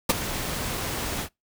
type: noise with ADSR envelope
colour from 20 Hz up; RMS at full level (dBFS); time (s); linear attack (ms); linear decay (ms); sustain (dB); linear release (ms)
pink; -17; 0.09-1.29; 10; 24; -13; 77
effects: noise-tail reverb RT60 0.2 s tail -26 dB re dry